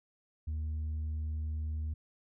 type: tone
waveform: sine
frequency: 77.5 Hz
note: D#2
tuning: 6 cents flat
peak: -30 dBFS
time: 0.47-1.94 s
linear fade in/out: 10 ms
effects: tanh soft clip ceiling -32 dBFS